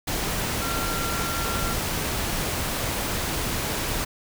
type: tone in noise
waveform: sine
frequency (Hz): 1371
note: F6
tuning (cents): -32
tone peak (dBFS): -31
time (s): 0.61-1.74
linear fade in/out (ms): 10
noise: pink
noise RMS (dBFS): -27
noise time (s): 0.07-4.05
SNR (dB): -7
effects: none